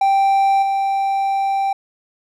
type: tone with level steps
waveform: triangle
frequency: 784 Hz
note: G5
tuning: in tune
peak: -10 / -14 dBFS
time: 0.01-1.73 s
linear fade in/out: 5 ms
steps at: 0.62 s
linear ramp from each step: 10 ms
effects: none